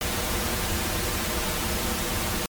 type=noise with comb filter; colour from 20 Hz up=pink; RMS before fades=-27 dBFS; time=0.01-2.46 s; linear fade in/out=2 ms; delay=7.2 ms; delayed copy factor=-0.7; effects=MP3 96 kbps